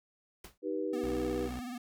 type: noise with exponential decay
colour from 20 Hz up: pink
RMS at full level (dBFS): -43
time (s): 0.44-0.58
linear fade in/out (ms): 5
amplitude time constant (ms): 30
type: chord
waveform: sine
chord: Eb augmented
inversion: none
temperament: just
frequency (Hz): 311.1 / 388.9 / 486.1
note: Eb4 / G4 / B4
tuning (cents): 0 / -14 / -28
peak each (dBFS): -36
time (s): 0.62-1.5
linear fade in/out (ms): 50
type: tone with vibrato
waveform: square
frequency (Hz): 246.9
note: B3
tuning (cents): 0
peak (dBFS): -39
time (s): 0.93-1.78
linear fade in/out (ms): 5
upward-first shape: sine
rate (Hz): 19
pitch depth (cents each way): 71
type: tone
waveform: sawtooth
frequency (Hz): 61.74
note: B1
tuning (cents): 0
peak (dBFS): -36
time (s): 1.03-1.6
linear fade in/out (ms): 10
effects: none